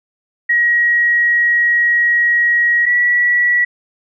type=tone pair in turn; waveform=sine; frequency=1900 / 1939.9 Hz; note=A#6 / B6; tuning=+33 / -32 cents; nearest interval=unison; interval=35 cents; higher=second; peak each=-10 dBFS; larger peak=neither; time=0.49-2.86 / 2.86-3.65 s; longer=first; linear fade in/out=10 ms; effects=none